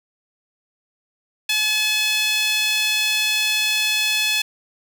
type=tone with high-pass filter; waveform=sawtooth; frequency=857 Hz; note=A5; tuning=46 cents flat; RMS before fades=-20 dBFS; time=1.49-4.42 s; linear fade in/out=5 ms; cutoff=2900 Hz; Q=2.8; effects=none